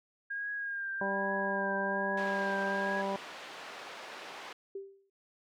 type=tone with vibrato; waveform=sine; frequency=1619 Hz; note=G#6; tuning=45 cents flat; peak=-34 dBFS; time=0.3-3.02 s; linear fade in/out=10 ms; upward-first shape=triangle; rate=1.2 Hz; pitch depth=46 cents each way
type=harmonic tone; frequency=196 Hz; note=G3; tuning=in tune; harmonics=1 / 2 / 3 / 4 / 5; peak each=-38 / -39 / -36 / -40 / -37 dBFS; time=1.01-3.16 s; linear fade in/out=2 ms
type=band-pass noise; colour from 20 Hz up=pink; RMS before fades=-46 dBFS; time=2.17-4.53 s; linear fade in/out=5 ms; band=560 to 3600 Hz; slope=12 dB/octave
type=tone with exponential decay; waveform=sine; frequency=392 Hz; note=G4; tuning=in tune; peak=-35 dBFS; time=4.75-5.1 s; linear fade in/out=5 ms; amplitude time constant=76 ms
effects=none